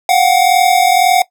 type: tone pair together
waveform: square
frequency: 713 / 754.9 Hz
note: F5 / F#5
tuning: +36 / +35 cents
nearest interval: minor second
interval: 99 cents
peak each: -12 dBFS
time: 0.09-1.22 s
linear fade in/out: 2 ms
effects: noise-tail reverb RT60 0.1 s tail -18 dB re dry